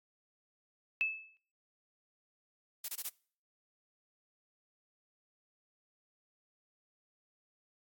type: tone with exponential decay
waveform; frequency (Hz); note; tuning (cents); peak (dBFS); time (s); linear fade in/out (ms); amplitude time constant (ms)
sine; 2614; E7; -15; -26; 1.01-1.37; 0; 77
type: noise bursts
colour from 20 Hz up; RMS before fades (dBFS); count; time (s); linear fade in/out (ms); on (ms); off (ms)
blue; -38; 4; 2.84-3.091; 5; 44; 25
effects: noise-tail reverb RT60 0.5 s tail -25 dB re dry + AAC 64 kbps